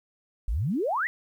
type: exponential sweep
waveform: sine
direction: up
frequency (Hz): 44 to 2035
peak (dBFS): -24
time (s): 0.48-1.07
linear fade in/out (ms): 0
effects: 10-bit